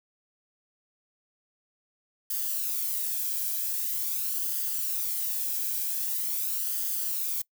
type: noise with flanger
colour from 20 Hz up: violet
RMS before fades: -30 dBFS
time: 2.3-7.42 s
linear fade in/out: 5 ms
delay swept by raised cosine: 0.62 to 1.26 ms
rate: 0.44 Hz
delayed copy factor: +0.5
effects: noise-tail reverb RT60 0.1 s tail -23 dB re dry